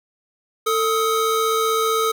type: tone pair together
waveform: square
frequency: 447.1 / 1265.7 Hz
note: A4 / D#6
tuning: +28 / +29 cents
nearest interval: octave + tritone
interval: 1801 cents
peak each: -21 dBFS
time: 0.66-2.12 s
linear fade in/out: 10 ms
effects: none